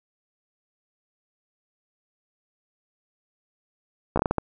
slowing click train, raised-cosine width 1 ms, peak -8 dBFS, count 7, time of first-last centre 4.16-4.383 s, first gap 14 ms, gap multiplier 1.39, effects none

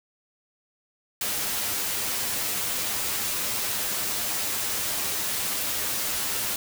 white noise with comb filter, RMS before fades -28 dBFS, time 1.21-6.56 s, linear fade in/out 2 ms, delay 9.9 ms, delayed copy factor +0.55, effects none

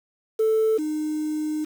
sine tone pair in turn, 440 / 306.4 Hz, A4 / D#4, 0 / -27 cents, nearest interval tritone, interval 627 cents, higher first, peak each -16 / -23 dBFS, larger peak first, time 0.39-0.78 / 0.78-1.65 s, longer second, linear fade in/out 10 ms, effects tanh soft clip ceiling -14 dBFS + 7-bit

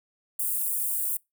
white high-pass noise, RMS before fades -28 dBFS, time 0.39-1.17 s, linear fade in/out 5 ms, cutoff 8500 Hz, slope 48 dB/octave, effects noise-tail reverb RT60 0.2 s tail -25 dB re dry

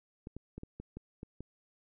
clicks, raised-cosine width 3 ms, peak -30 dBFS, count 8, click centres 0.271 / 0.366 / 0.58 / 0.634 / 0.8 / 0.97 / 1.231 / 1.406 s, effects none

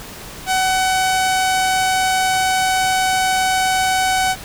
sawtooth tone with low-pass filter, 752 Hz, F#5, 28 cents sharp, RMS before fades -17 dBFS, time 0.46-4.36 s, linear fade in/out 50 ms, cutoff 9700 Hz, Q 1.3, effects pink hiss -34 dBFS RMS until 4.44 s

